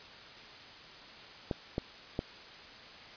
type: clicks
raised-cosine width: 2 ms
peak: -18 dBFS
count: 3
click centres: 1.512 / 1.781 / 2.191 s
effects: white hiss -50 dBFS RMS until 3.16 s + resampled to 11025 Hz